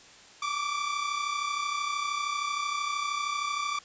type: tone pair together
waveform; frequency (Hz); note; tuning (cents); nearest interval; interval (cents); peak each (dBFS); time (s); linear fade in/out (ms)
sawtooth; 1150 / 1183; D6 / D6; -37 / +12; unison; 49; -28; 0.42-3.79; 5
effects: white hiss -52 dBFS RMS until 3.84 s + resampled to 16000 Hz